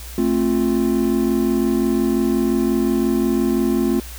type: chord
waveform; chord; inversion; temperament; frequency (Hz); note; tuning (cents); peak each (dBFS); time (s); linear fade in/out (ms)
triangle; F major; first; equal with one note detuned; 220 / 265.7 / 349.2; A3 / C4 / F4; 0 / +27 / 0; -18; 0.18-4; 2
effects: added 60 Hz sine -33 dBFS peak until 4.18 s + white hiss -38 dBFS RMS until 4.18 s